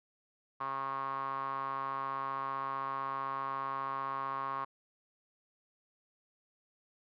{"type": "tone with band-pass filter", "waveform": "sawtooth", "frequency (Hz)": 135.9, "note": "C#3", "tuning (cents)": -34, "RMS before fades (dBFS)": -37, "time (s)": [0.6, 4.65], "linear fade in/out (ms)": 10, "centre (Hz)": 1100, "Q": 8.1, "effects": ["resampled to 11025 Hz"]}